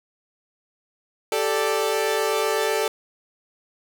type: chord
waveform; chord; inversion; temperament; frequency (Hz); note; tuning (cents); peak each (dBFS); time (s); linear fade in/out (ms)
sawtooth; G suspended second; none; equal; 392 / 440 / 587.3; G4 / A4 / D5; 0 / 0 / 0; -23 / -19 / -23; 1.32-2.88; 2
effects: none